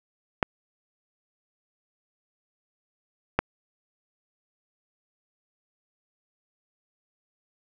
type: clicks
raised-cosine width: 0.5 ms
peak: -5 dBFS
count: 2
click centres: 0.428 / 3.39 s
effects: none